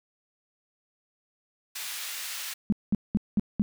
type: high-pass noise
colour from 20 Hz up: pink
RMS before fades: -36 dBFS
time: 1.75-2.54 s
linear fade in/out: 10 ms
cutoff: 2000 Hz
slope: 12 dB/octave
type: tone bursts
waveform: sine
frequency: 207.7 Hz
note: G#3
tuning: in tune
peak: -19 dBFS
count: 5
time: 2.7-3.62 s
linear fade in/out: 0 ms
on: 24 ms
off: 200 ms
effects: none